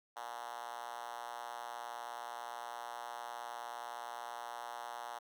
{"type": "tone with high-pass filter", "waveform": "5% pulse", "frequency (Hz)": 119.4, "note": "A#2", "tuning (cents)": 42, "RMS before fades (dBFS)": -45, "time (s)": [0.16, 5.19], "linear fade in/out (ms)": 10, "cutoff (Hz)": 800, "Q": 2.8, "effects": []}